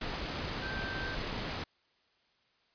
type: tone in noise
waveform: sine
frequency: 1558 Hz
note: G6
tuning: 11 cents flat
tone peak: -39 dBFS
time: 0.62-1.15 s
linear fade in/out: 5 ms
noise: pink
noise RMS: -37 dBFS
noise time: 0.01-1.64 s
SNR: -5 dB
effects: white hiss -71 dBFS RMS until 2.74 s + resampled to 11025 Hz